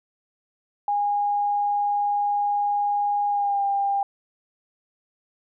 sine tone with pitch glide, 819 to 798.4 Hz, G#5 to G5, -24 to +32 cents, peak -20 dBFS, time 0.88-4.03 s, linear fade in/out 2 ms, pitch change -44 cents, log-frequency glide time 3.29-3.64 s, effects none

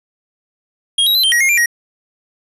square tone with pitch steps, 3259 / 3834 / 4053 / 3140 / 1900 / 2141 / 2372 / 1890 Hz, G#7 / A#7 / B7 / G7 / A#6 / C7 / D7 / A#6, -33 / +48 / +44 / +2 / +33 / +39 / +17 / +23 cents, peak -11 dBFS, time 0.98-1.66 s, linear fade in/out 5 ms, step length 85 ms, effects resampled to 32000 Hz + 8-bit

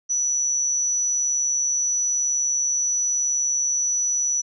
sine tone with amplitude modulation, 5920 Hz, F#8, in tune, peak -18 dBFS, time 0.09-4.42 s, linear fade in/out 20 ms, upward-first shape sine, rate 141 Hz, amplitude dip 35%, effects none

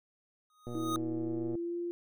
square tone with exponential growth, 1246 Hz, D#6, 2 cents sharp, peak -31 dBFS, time 0.5-0.96 s, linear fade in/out 1 ms, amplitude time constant 100 ms
click train, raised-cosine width 2 ms, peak -29 dBFS, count 107, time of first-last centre 0.67-1.553 s, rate 120 Hz
sine tone with pitch glide, 324.9 to 346.2 Hz, E4 to F4, -25 to -15 cents, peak -33 dBFS, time 0.75-1.91 s, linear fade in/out 0 ms, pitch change +110 cents, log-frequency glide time 1.11-1.77 s
effects none

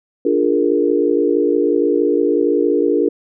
sine chord, Bb dominant seventh, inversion first, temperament equal, 293.7 / 349.2 / 415.3 / 466.2 Hz, D4 / F4 / Ab4 / Bb4, 0 / 0 / 0 / 0 cents, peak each -18 dBFS, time 0.25-3.09 s, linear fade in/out 5 ms, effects none

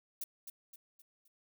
violet noise with echo, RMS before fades -39 dBFS, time 0.21-0.24 s, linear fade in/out 5 ms, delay 260 ms, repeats 4, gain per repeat -7 dB, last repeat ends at 1.28 s, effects none

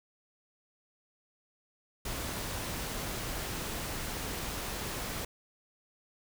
pink noise, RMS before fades -37 dBFS, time 2.05-5.25 s, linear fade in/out 5 ms, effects none

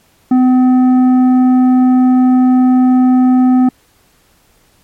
sine tone with tanh clipping, 254.1 Hz, B3, 49 cents sharp, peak -7 dBFS, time 0.31-3.69 s, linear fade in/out 5 ms, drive 8 dB, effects pink hiss -52 dBFS RMS until 4.83 s + MP3 64 kbps

